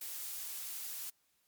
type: noise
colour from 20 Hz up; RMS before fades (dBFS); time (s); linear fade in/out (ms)
blue; -42; 0.01-1.1; 5
effects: white hiss -75 dBFS RMS until 1.47 s + MP3 96 kbps